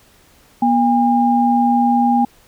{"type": "tone pair together", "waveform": "sine", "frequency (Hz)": [240.9, 809.4], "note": ["B3", "G#5"], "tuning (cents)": [-43, -45], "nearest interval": "octave + major sixth", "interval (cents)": 2098, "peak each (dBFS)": -14, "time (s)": [0.62, 2.25], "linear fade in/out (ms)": 5, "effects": ["pink hiss -51 dBFS RMS until 2.47 s"]}